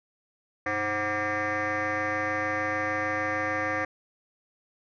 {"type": "tone with frequency modulation", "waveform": "sine", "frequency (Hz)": 1174.7, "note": "D6", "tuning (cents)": 0, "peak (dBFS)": -24, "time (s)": [0.66, 3.85], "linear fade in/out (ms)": 5, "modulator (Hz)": 216, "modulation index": 4.1, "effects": ["tanh soft clip ceiling -23 dBFS"]}